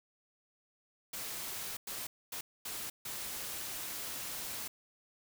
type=noise bursts at uneven times; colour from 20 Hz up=white; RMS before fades=-41 dBFS; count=5; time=1.13-1.77 / 1.87-2.07 / 2.32-2.41 / 2.65-2.9 / 3.05-4.68 s; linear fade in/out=5 ms; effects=none